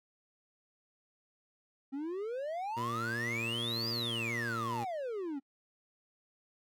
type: exponential two-way sweep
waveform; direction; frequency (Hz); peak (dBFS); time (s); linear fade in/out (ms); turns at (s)
triangle; up then down; 263.3 to 4978 to 263.3; -33; 1.92-5.4; 20; 3.89
type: tone with vibrato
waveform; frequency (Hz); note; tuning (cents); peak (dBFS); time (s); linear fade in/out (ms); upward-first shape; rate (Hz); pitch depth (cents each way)
15% pulse; 116.54; A#2; 0; -31; 2.76-4.85; 20; square; 2.6; 20
effects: noise-tail reverb RT60 0.1 s tail -26 dB re dry